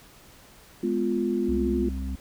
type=chord; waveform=sine; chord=F diminished; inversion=first; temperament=just; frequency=209.5 / 251.4 / 349.2 Hz; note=Ab3 / Cb4 / F4; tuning=+15 / +31 / 0 cents; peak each=-28 / -28 / -26 dBFS; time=0.83-1.89 s; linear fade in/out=5 ms
type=harmonic tone; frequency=65.9 Hz; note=C2; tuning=13 cents sharp; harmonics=1 / 3 / 4; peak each=-29 / -37 / -37 dBFS; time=1.48-2.16 s; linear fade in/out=10 ms
effects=pink hiss -52 dBFS RMS until 2.2 s